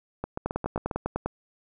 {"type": "two click trains", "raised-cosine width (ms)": 1, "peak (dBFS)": [-13, -16], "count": [9, 6], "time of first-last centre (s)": [[0.46, 1.26], [0.24, 0.912]], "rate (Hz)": [10, 7.44], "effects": []}